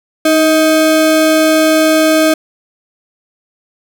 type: ring-modulated tone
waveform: square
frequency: 472.8 Hz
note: A#4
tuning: 24 cents sharp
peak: -5 dBFS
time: 0.25-2.34 s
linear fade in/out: 5 ms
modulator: 161 Hz
effects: none